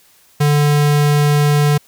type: tone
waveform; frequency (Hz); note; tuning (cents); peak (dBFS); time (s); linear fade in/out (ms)
square; 146.83; D3; 0; -11; 0.4-1.78; 10
effects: white hiss -51 dBFS RMS until 1.87 s